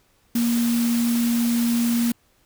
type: tone in noise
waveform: sine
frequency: 235.4 Hz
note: A#3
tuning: 17 cents sharp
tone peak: -18 dBFS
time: 0.35-2.12 s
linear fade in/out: 5 ms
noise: white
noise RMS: -31 dBFS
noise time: 0.35-2.12 s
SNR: +10 dB
effects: pink hiss -62 dBFS RMS until 2.45 s